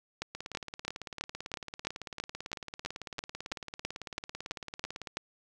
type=two click trains; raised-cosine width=0.2 ms; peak=-16 / -22 dBFS; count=16 / 86; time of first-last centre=0.22-5.17 / 0.35-5.072 s; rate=3.03 / 18 Hz; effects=none